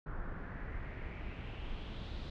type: noise with low-pass filter sweep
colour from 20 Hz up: brown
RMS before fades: -42 dBFS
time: 0.06-2.3 s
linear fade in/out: 5 ms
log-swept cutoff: 1400 to 4000 Hz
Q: 3.6
effects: none